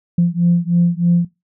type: beating tone pair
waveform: sine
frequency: 171.4 / 174.6 Hz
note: F3 / F3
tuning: -32 / 0 cents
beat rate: 3.2 Hz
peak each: -14 dBFS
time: 0.18-1.25 s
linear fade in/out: 5 ms
effects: noise-tail reverb RT60 0.2 s tail -19 dB re dry + tanh soft clip ceiling -5 dBFS